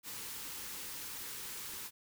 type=band-stop noise; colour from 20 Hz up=white; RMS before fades=-44 dBFS; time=0.03-1.91 s; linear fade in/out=50 ms; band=550 to 790 Hz; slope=96 dB/octave; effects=none